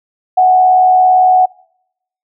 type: tone with frequency modulation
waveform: sine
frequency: 740 Hz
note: F#5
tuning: in tune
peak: -5 dBFS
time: 0.37-1.46 s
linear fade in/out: 10 ms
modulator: 77.7 Hz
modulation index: 0.31
effects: noise-tail reverb RT60 0.8 s tail -26 dB re dry